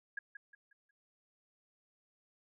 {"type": "tone with echo", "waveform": "sine", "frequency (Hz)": 1647, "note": "G#6", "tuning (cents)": -15, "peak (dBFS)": -36, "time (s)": [0.17, 0.19], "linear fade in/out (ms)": 5, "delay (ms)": 180, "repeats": 4, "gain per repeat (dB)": -9, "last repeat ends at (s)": 0.91, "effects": []}